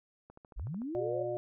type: click train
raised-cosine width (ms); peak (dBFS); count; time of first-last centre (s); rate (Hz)
1; -38; 8; 0.3-0.819; 13.5
type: linear sweep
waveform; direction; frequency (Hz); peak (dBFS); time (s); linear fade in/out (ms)
sine; up; 31.86 to 589; -35; 0.56-1.25; 20
type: harmonic tone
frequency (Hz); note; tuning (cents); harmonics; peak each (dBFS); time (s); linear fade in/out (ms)
120; B2; -49; 1 / 3 / 5 / 6; -44 / -36 / -35 / -44; 0.95-1.37; 0
effects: none